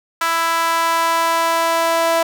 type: tone with high-pass filter sweep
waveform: sawtooth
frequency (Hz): 331.4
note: E4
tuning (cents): +9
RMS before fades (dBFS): -17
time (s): 0.21-2.23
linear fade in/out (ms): 5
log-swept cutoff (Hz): 1200 to 730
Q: 2.9
effects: none